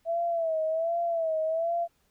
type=tone with vibrato; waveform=sine; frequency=658 Hz; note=E5; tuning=3 cents flat; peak=-25 dBFS; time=0.05-1.88 s; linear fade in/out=50 ms; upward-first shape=sine; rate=1.3 Hz; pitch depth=72 cents each way; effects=pink hiss -70 dBFS RMS until 2.1 s